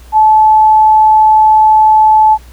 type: tone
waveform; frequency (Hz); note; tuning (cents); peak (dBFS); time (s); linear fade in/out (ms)
sine; 866; A5; -28; -3; 0.12-2.38; 50
effects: added 60 Hz sine -33 dBFS peak until 2.52 s + pink hiss -43 dBFS RMS until 2.52 s